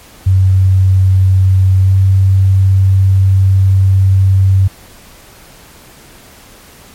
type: tone with pitch glide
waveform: sine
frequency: 94.5 to 95.82 Hz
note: F#2 to G2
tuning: +37 to -39 cents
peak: -5 dBFS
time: 0.26-4.68 s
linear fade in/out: 10 ms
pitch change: +24 cents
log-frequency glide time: 1.8-1.94 s
effects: pink hiss -39 dBFS RMS until 6.94 s + MP3 64 kbps